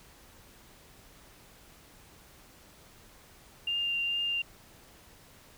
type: tone with vibrato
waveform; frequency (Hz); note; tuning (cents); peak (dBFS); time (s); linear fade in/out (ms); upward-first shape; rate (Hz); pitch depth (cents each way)
sine; 2794; F7; 0; -28; 3.67-4.42; 5; triangle; 2.3; 12
effects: pink hiss -56 dBFS RMS until 5.57 s